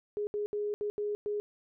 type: tone bursts at uneven times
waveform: sine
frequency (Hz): 415.3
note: G#4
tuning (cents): 0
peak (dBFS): -30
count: 6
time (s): 0.17-0.27 / 0.34-0.46 / 0.53-0.74 / 0.81-0.9 / 0.98-1.15 / 1.26-1.4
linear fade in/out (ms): 0
effects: none